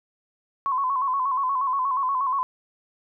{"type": "tone with vibrato", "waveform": "sine", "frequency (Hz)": 1062, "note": "C6", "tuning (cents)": 25, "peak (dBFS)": -21, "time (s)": [0.66, 2.43], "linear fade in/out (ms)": 0, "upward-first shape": "square", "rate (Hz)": 8.4, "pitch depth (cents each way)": 72, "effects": []}